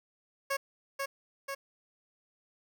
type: tone with echo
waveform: 15% pulse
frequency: 550 Hz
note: C#5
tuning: 14 cents flat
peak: -23 dBFS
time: 0.5-0.57 s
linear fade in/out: 10 ms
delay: 490 ms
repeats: 2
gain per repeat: -3 dB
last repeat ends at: 1.55 s
effects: none